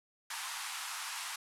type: band-pass noise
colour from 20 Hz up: pink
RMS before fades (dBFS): -41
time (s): 0.3-1.36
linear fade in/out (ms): 5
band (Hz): 850 to 12000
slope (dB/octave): 48
effects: none